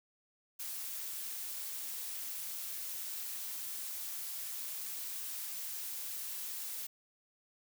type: noise with amplitude modulation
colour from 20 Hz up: blue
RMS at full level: -40 dBFS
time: 0.59-6.87 s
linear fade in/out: 10 ms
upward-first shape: sine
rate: 204 Hz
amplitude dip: 30%
effects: none